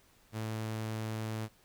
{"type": "tone", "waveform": "sawtooth", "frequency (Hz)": 110, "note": "A2", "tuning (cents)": 0, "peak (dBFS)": -31, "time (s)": [0.32, 1.49], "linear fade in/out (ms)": 50, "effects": ["pink hiss -65 dBFS RMS until 1.64 s"]}